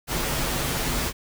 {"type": "noise with comb filter", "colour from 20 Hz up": "pink", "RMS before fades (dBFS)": -26, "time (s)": [0.07, 1.13], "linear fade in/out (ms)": 50, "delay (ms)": 10, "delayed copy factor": -0.6, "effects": []}